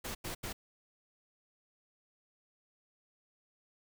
pink noise bursts at uneven times, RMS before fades -40 dBFS, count 3, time 0.04-0.15 / 0.24-0.35 / 0.43-0.53 s, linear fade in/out 10 ms, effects none

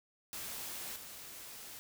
white noise with level steps, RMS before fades -43 / -49 dBFS, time 0.33-1.79 s, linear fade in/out 0 ms, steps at 0.96 s, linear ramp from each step 2 ms, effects none

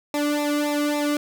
sawtooth tone with flanger, 293.7 Hz, D4, in tune, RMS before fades -23 dBFS, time 0.14-1.17 s, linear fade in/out 2 ms, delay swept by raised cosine 0.64 to 1.23 ms, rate 3.6 Hz, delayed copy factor -1, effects none

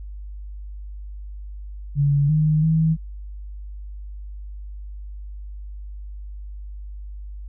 sine tone with pitch steps, 142.6 / 154.2 / 160.1 Hz, C#3 / D#3 / D#3, +49 / -15 / +50 cents, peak -15 dBFS, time 1.95-2.97 s, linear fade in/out 50 ms, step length 340 ms, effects added 50 Hz sine -32 dBFS peak until 7.48 s

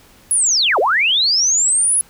sine linear two-way sweep, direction down then up, 10620 to 360 to 10620 Hz, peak -12 dBFS, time 0.31-2.01 s, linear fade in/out 0 ms, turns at 0.79 s, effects pink hiss -48 dBFS RMS until 2.09 s

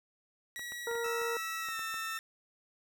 sawtooth tone with pitch glide, 1924 to 1816 Hz, B6 to A#6, -46 to -46 cents, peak -36 dBFS, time 0.56-2.19 s, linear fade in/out 0 ms, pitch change -100 cents, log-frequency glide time 1.6-1.78 s
clicks, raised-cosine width 0.5 ms, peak -33 dBFS, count 9, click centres 0.594 / 0.721 / 0.913 / 0.954 / 1.062 / 1.216 / 1.687 / 1.793 / 1.942 s
harmonic tone, 466.2 Hz, A#4, in tune, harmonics 1 / 2 / 3 / 4, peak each -34 / -42 / -42 / -49 dBFS, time 0.87-1.37 s, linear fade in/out 2 ms
30% pulse tone, 1318.5 Hz, E6, in tune, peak -35 dBFS, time 1.04-2.18 s, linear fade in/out 5 ms
effects none

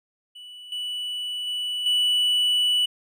triangle tone with level steps, 2960 Hz, F#7, in tune, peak -38 / -26 / -24 / -17 dBFS, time 0.35-2.86 s, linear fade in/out 10 ms, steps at 0.72 / 1.47 / 1.86 s, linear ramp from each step 2 ms, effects none

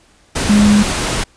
sine tone in noise, 207.7 Hz, G#3, in tune, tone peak -7 dBFS, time 0.49-0.83 s, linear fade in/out 10 ms, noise pink, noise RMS -18 dBFS, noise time 0.35-1.24 s, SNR +8 dB, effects pink hiss -51 dBFS RMS until 1.36 s + resampled to 22050 Hz

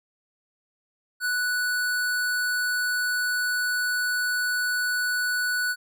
square tone, 1480 Hz, F#6, in tune, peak -24 dBFS, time 1.2-5.76 s, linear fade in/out 50 ms, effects none

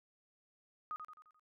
sine tone with echo, 1244.5 Hz, D#6, in tune, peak -38 dBFS, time 0.91-0.96 s, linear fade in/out 0 ms, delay 87 ms, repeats 5, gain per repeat -6 dB, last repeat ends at 1.395 s, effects none

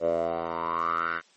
10% pulse tone with band-pass filter sweep, 83.5 Hz, E2, 23 cents sharp, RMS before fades -28 dBFS, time 0-1.22 s, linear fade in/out 50 ms, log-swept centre 550 to 1600 Hz, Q 7.8, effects white hiss -60 dBFS RMS until 1.36 s + MP3 32 kbps

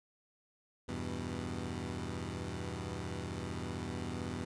15% pulse chord, E minor, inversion none, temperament equal, 82.41 / 98 / 123.47 Hz, E2 / G2 / B2, 0 / 0 / 0 cents, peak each -35 / -36 / -37 dBFS, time 0.88-4.45 s, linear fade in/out 10 ms, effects resampled to 22050 Hz

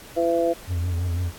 harmonic tone, 168.6 Hz, E3, 39 cents sharp, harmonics 2 / 3 / 4, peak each -24 / -22 / -23 dBFS, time 0.16-0.54 s, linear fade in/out 20 ms
triangle tone with vibrato, 87.31 Hz, F2, in tune, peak -20 dBFS, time 0.67-1.32 s, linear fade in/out 50 ms, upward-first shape triangle, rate 6 Hz, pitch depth 74 cents each way
effects pink hiss -44 dBFS RMS until 1.38 s + AAC 64 kbps

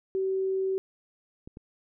sine tone, 382 Hz, G4, 45 cents flat, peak -25 dBFS, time 0.15-0.78 s, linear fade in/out 0 ms
clicks, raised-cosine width 3 ms, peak -30 dBFS, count 2, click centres 1.475 / 1.571 s
effects none

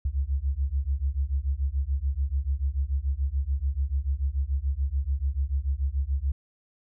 sine beating tone pair, 65.41 / 72.31 Hz, C2 / D2, 0 / -26 cents, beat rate 6.9 Hz, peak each -27 dBFS, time 0.05-6.32 s, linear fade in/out 5 ms, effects none

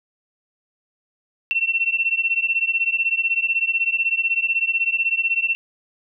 sine beating tone pair, 2698 / 2714 Hz, E7 / E7, +40 / +50 cents, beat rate 16 Hz, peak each -21 dBFS, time 1.51-5.55 s, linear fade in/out 0 ms, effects none

